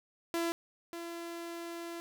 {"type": "tone pair in turn", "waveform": "sawtooth", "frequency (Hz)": [336.9, 338.9], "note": ["E4", "E4"], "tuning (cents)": [38, 48], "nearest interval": "unison", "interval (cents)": 10, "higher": "second", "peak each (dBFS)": [-27, -36], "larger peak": "first", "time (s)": [[0.34, 0.52], [0.93, 2]], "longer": "second", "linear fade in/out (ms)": 0, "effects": []}